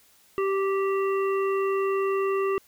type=harmonic tone; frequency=390 Hz; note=G4; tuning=9 cents flat; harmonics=1 / 3 / 5 / 7; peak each=-23 / -30 / -39 / -39 dBFS; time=0.38-2.58 s; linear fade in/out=0 ms; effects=white hiss -59 dBFS RMS until 2.67 s